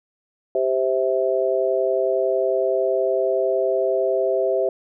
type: chord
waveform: sine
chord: C major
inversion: second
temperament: just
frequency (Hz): 392.4 / 523.3 / 654.1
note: G4 / C5 / E5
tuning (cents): +2 / 0 / -14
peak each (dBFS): -22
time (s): 0.55-4.69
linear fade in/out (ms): 2
effects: none